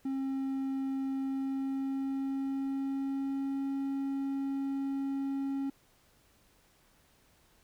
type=tone with pitch glide; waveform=triangle; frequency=268.8 to 273.8 Hz; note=C4 to C#4; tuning=+47 to -21 cents; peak=-29 dBFS; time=0.05-5.7 s; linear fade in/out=5 ms; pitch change=+32 cents; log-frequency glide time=1.19-3.72 s; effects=pink hiss -66 dBFS RMS until 7.63 s